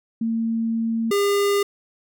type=tone pair in turn; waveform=sine / square; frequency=227.1 / 403.6 Hz; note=A#3 / G#4; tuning=-45 / -49 cents; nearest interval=minor seventh; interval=996 cents; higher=second; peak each=-20 / -18 dBFS; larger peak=second; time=0.21-1.11 / 1.11-1.63 s; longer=first; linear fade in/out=5 ms; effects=none